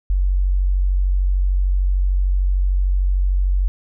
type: tone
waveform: sine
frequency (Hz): 46.66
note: F#1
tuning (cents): +15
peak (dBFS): -14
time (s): 0.1-3.68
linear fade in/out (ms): 0
effects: none